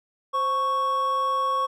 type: tone pair together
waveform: triangle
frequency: 523.2 / 1108.7 Hz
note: C5 / C#6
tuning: 0 / 0 cents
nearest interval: octave + minor second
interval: 1300 cents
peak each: -29 / -20 dBFS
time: 0.33-1.67 s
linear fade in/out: 20 ms
effects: none